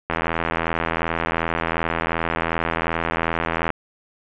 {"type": "click train", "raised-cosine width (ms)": 0.5, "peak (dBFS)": -6, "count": 299, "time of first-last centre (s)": [0.1, 3.703], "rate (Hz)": 82.7, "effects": ["resampled to 8000 Hz", "7-bit"]}